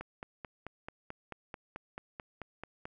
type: click train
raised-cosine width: 0.5 ms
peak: -26 dBFS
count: 14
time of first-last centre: 0.01-2.855 s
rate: 4.57 Hz
effects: none